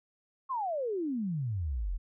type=exponential sweep; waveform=sine; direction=down; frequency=1108.7 to 38.3 Hz; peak=-30 dBFS; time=0.49-1.98 s; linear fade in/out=20 ms; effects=none